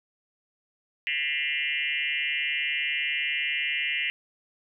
sine tone with frequency modulation, 2400 Hz, D7, 37 cents sharp, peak -25 dBFS, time 1.07-4.1 s, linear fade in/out 0 ms, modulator 145 Hz, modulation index 3.6, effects none

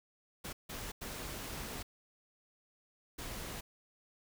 pink noise bursts at uneven times, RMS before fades -43 dBFS, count 4, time 0.44-0.53 / 0.69-0.92 / 1.01-1.83 / 3.18-3.61 s, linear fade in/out 10 ms, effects none

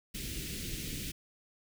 pink band-stop noise, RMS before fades -39 dBFS, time 0.14-1.12 s, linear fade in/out 10 ms, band 370 to 2200 Hz, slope 24 dB/octave, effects none

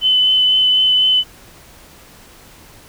sine tone with vibrato, 3024 Hz, F#7, 37 cents sharp, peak -10 dBFS, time 0.01-1.24 s, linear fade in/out 50 ms, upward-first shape triangle, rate 4 Hz, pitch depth 13 cents each way, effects pink hiss -43 dBFS RMS until 2.88 s

